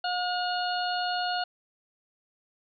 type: harmonic tone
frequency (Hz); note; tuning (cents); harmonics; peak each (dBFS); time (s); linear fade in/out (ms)
719; F#5; -50; 1 / 2 / 4 / 5 / 6; -29 / -33 / -36 / -44 / -35; 0.04-1.44; 5
effects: none